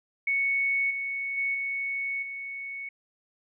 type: tone with level steps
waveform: sine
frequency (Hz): 2217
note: C#7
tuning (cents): 0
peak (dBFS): -23 / -29 / -25 / -28 / -34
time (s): 0.27-2.89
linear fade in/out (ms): 5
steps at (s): 0.9 / 1.37 / 1.54 / 2.22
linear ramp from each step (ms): 10
effects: none